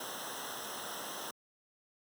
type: noise with comb filter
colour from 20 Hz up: pink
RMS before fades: -42 dBFS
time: 0-1.31 s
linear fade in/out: 5 ms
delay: 0.43 ms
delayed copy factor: -0.9
effects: high-pass 150 Hz 12 dB/octave